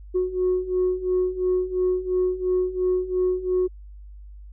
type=beating tone pair; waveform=sine; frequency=364.6 / 367.5 Hz; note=F#4 / F#4; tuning=-25 / -12 cents; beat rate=2.9 Hz; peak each=-24 / -21 dBFS; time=0.14-3.68 s; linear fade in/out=20 ms; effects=tanh soft clip ceiling -15 dBFS + added 50 Hz sine -39 dBFS peak until 4.52 s